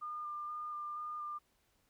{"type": "tone with vibrato", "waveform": "sine", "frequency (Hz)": 1205, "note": "D6", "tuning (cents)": 44, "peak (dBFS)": -39, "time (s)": [0.01, 1.39], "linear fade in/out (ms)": 20, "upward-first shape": "square", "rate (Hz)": 2.1, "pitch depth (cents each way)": 12, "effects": ["pink hiss -75 dBFS RMS until 1.89 s"]}